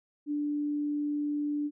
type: tone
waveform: sine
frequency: 293.7 Hz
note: D4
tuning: in tune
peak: -28 dBFS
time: 0.26-1.71 s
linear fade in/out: 50 ms
effects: none